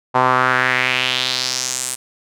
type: tone with band-pass filter sweep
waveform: sawtooth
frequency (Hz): 127.8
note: C3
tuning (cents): -40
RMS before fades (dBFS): -18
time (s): 0.14-1.96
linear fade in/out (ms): 20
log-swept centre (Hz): 920 to 9200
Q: 2.9
effects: none